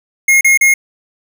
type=tone bursts; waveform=square; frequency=2150 Hz; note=C7; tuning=47 cents sharp; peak=-7 dBFS; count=3; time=0.28-0.74 s; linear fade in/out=5 ms; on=130 ms; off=35 ms; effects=none